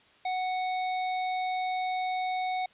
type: tone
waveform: square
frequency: 740 Hz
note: F#5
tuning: in tune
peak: -29 dBFS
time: 0.25-2.66 s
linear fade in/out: 5 ms
effects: white hiss -60 dBFS RMS until 2.73 s + resampled to 8000 Hz